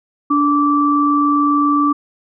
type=tone pair together; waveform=sine; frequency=290.9 / 1163.6 Hz; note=D4 / D6; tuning=-16 / -16 cents; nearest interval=2 octaves; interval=2400 cents; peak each=-14 dBFS; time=0.3-1.93 s; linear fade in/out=10 ms; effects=none